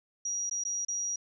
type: tone with dropouts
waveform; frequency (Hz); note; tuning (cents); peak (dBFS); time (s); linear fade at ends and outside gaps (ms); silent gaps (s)
sine; 5750; F8; +50; -30; 0.25-1.16; 5; 0.497-0.511 / 0.638-0.65 / 0.85-0.883
effects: none